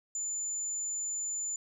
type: tone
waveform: sine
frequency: 7040 Hz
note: A8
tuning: in tune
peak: -31 dBFS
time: 0.15-1.56 s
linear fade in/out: 2 ms
effects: tanh soft clip ceiling -29 dBFS